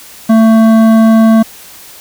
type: tone with hard clipping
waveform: triangle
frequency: 223.1 Hz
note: A3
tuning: 24 cents sharp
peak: -5 dBFS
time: 0.29-1.43 s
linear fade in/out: 10 ms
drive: 15 dB
effects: white hiss -34 dBFS RMS until 2 s